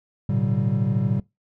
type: tone cluster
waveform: triangle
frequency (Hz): 109.1 / 122.3 / 142.9 / 191.6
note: A2 / B2 / D3 / G3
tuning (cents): -14 / -16 / -47 / -39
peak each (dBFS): -23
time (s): 0.29-1.2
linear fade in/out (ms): 5
effects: noise-tail reverb RT60 0.2 s tail -22 dB re dry